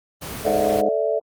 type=noise; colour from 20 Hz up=pink; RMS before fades=-31 dBFS; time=0.21-0.82 s; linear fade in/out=20 ms
type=chord; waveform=sine; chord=A suspended fourth; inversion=none; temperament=equal with one note detuned; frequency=440 / 581.6 / 659.3 Hz; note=A4 / D5 / E5; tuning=0 / -17 / 0 cents; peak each=-23 dBFS; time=0.44-1.2 s; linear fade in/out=20 ms
type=harmonic tone; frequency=103.83 Hz; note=G#2; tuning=in tune; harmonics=2 / 3 / 4 / 5 / 6 / 7; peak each=-29 / -28 / -29 / -28 / -29 / -24 dBFS; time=0.46-0.89 s; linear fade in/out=5 ms
effects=high-pass 60 Hz 12 dB/octave + Opus 24 kbps